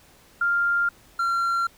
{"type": "tone pair in turn", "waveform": ["sine", "triangle"], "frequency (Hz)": [1396.9, 1372.1], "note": ["F6", "F6"], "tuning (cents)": [0, -31], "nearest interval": "unison", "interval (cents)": 31, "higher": "first", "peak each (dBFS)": [-19, -19], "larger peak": "neither", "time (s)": [[0.41, 0.89], [1.19, 1.67]], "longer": "neither", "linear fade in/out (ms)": 5, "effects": ["pink hiss -54 dBFS RMS until 1.77 s"]}